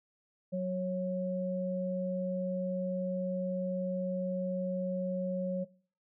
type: tone pair together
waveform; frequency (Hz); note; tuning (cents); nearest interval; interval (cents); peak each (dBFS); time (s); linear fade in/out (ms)
sine; 185 / 548.8; F#3 / C#5; 0 / -17; octave + perfect fifth; 1883; -33 / -34; 0.52-5.65; 20
effects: noise-tail reverb RT60 0.5 s tail -22 dB re dry